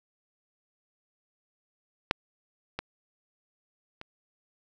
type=clicks; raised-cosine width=0.3 ms; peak=-6 / -16 / -25 dBFS; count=3; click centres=2.111 / 2.79 / 4.014 s; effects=none